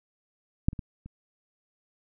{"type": "clicks", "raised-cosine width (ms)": 5, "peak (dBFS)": [-9, -26, -22, -30], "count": 4, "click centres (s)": [0.685, 0.731, 0.792, 1.06], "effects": []}